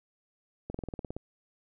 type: slowing click train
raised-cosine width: 2 ms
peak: -23 dBFS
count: 10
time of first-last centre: 0.7-1.166 s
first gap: 44 ms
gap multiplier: 1.04
effects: none